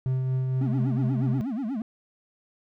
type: tone with tremolo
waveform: triangle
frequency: 129.9 Hz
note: C3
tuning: 12 cents flat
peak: -20 dBFS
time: 0.06-1.41 s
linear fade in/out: 0 ms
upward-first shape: triangle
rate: 4.3 Hz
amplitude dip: 30%
type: tone with vibrato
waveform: triangle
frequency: 243.4 Hz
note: B3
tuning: 25 cents flat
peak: -25 dBFS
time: 0.61-1.82 s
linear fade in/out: 2 ms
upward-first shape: sine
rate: 8.3 Hz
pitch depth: 270 cents each way
effects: none